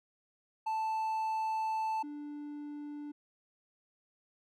triangle tone pair in turn, 880 / 293.7 Hz, A5 / D4, 0 / 0 cents, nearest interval octave + perfect fifth, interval 1900 cents, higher first, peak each -29 / -38 dBFS, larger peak first, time 0.66-2.03 / 2.03-3.12 s, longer first, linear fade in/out 10 ms, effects none

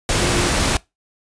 sine tone in noise, 351.6 Hz, F4, 12 cents sharp, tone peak -24 dBFS, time 0.21-0.49 s, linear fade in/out 2 ms, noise pink, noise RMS -18 dBFS, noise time 0.09-0.77 s, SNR -9 dB, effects noise-tail reverb RT60 0.2 s tail -22 dB re dry + resampled to 22050 Hz

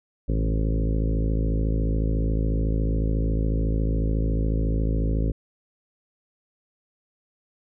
harmonic tone with a mistuned harmonic, 54 Hz, A1, 32 cents flat, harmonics 1 / 2 / 3 / 4 / 5 / 6 / 7 / 8 / 9 / 10, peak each -22 / -29 / -30 / -35 / -32 / -38 / -39 / -38 / -40 / -41 dBFS, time 0.28-5.32 s, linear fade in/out 10 ms, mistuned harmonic 2, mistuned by +45 cents, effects none

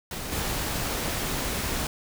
pink noise with level steps, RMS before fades -34 / -29 dBFS, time 0.11-1.87 s, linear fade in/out 2 ms, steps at 0.31 s, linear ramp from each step 20 ms, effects none

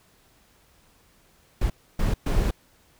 brown noise bursts at uneven times, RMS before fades -22 dBFS, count 3, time 1.61-1.7 / 1.99-2.14 / 2.26-2.51 s, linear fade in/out 5 ms, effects pink hiss -60 dBFS RMS until 2.99 s

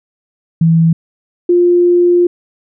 sine tone pair in turn, 164.2 / 351.4 Hz, E3 / F4, -6 / +11 cents, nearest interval octave + minor second, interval 1317 cents, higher second, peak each -6 dBFS, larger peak neither, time 0.61-0.93 / 1.49-2.27 s, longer second, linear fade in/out 5 ms, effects none

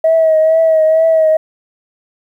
sine tone with vibrato, 640 Hz, D#5, 49 cents sharp, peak -6 dBFS, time 0.04-1.37 s, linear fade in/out 5 ms, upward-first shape triangle, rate 2.2 Hz, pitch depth 39 cents each way, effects tanh soft clip ceiling -3 dBFS + 8-bit

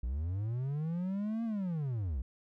triangle linear two-way sweep, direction up then down, 55.4 to 233.1 to 55.4 Hz, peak -30 dBFS, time 0.03-2.22 s, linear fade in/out 5 ms, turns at 1.44 s, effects none

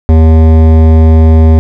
sine tone with hard clipping, 79.9 Hz, D#2, 47 cents sharp, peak -3 dBFS, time 0.09-1.59 s, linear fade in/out 0 ms, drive 15 dB, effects none

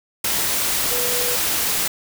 sine tone in noise, 490 Hz, B4, 14 cents flat, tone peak -27 dBFS, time 0.91-1.36 s, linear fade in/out 5 ms, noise white, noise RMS -21 dBFS, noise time 0.24-1.88 s, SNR -9 dB, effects none

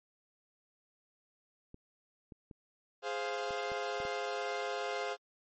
clicks, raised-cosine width 3 ms, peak -36 dBFS, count 7, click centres 1.744 / 2.322 / 2.512 / 3.507 / 3.718 / 4.002 / 4.052 s
sawtooth chord, F minor, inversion first, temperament equal, 415.3 / 523.3 / 698.5 Hz, Ab4 / C5 / F5, 0 / 0 / 0 cents, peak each -35 dBFS, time 3.02-5.17 s, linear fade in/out 50 ms
effects low-pass 5000 Hz 12 dB/octave + MP3 32 kbps

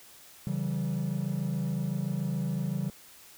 triangle chord, C# diminished, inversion none, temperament equal with one note detuned, 138.59 / 164.81 / 192.3 Hz, C#3 / E3 / G3, 0 / 0 / -33 cents, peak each -30 dBFS, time 0.47-2.9 s, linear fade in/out 0 ms, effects tanh soft clip ceiling -21 dBFS + white hiss -53 dBFS RMS until 3.37 s

